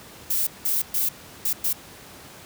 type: noise bursts at uneven times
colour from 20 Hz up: violet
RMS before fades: -23 dBFS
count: 5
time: 0.3-0.47 / 0.65-0.82 / 0.94-1.09 / 1.45-1.53 / 1.64-1.73 s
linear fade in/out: 5 ms
effects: pink hiss -44 dBFS RMS until 2.45 s + high-pass 80 Hz 12 dB/octave